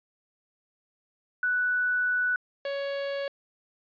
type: tone pair in turn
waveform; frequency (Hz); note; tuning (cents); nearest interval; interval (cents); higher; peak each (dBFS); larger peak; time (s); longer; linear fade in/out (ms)
sine / 45% pulse; 1483 / 558.1; F#6 / C#5; +4 / +12; octave + perfect fourth; 1692; first; -23 / -29; first; 1.43-2.36 / 2.65-3.28; first; 2
effects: resampled to 11025 Hz